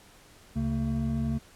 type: tone cluster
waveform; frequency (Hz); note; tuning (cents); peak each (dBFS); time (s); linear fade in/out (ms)
triangle; 70.8 / 137.8 / 225.2; C#2 / C#3 / A3; +37 / -10 / +40; -31 / -29 / -27; 0.55-1.39; 20
effects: pink hiss -55 dBFS RMS until 1.55 s + low-pass 12000 Hz 12 dB/octave